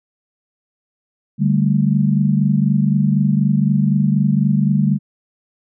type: chord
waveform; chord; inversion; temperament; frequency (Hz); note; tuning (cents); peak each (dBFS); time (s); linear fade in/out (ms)
sine; D suspended fourth; none; equal; 146.83 / 196 / 220; D3 / G3 / A3; 0 / 0 / 0; -16 / -16 / -19; 1.38-4.99; 50
effects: none